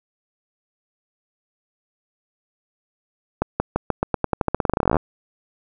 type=accelerating click train; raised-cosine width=1 ms; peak=-4 dBFS; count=26; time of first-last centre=3.42-4.968 s; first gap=180 ms; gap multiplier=0.89; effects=none